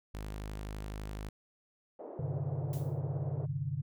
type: tone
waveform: sawtooth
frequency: 51.91 Hz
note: G#1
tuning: in tune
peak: -35 dBFS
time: 0.14-1.29 s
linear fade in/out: 5 ms
type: band-pass noise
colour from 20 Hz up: white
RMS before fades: -46 dBFS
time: 1.99-3.46 s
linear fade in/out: 5 ms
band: 320 to 610 Hz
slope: 24 dB/octave
type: chord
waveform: sine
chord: G suspended fourth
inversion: none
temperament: equal with one note detuned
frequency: 98 / 130.81 / 148.28 Hz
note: G2 / C3 / D3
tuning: 0 / 0 / +17 cents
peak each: -41 / -36 / -36 dBFS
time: 2.19-3.82 s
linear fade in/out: 5 ms
type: noise with exponential decay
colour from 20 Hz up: blue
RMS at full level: -46 dBFS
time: 2.73-3.01 s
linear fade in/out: 2 ms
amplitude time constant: 60 ms
effects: none